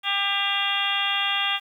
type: harmonic tone with a mistuned harmonic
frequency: 398.5 Hz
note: G4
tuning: 28 cents sharp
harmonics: 2 / 3 / 4 / 5 / 6 / 7 / 8 / 9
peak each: -31 / -31 / -32 / -31 / -33 / -27 / -27 / -32 dBFS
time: 0.03-1.6 s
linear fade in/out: 50 ms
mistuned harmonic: 8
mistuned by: +50 cents
effects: 9-bit